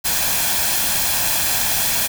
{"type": "noise with comb filter", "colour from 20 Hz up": "white", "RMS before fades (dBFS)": -19, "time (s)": [0.04, 2.08], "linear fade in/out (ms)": 20, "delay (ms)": 1.2, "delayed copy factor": 0.5, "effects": []}